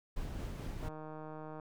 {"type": "noise with tremolo", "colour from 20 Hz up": "brown", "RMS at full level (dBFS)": -39, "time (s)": [0.16, 0.89], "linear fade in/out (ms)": 10, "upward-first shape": "triangle", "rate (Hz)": 4.6, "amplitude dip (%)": 30}
{"type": "click train", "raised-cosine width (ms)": 1, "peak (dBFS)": -33, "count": 120, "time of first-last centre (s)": [0.83, 1.598], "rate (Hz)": 155}
{"effects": []}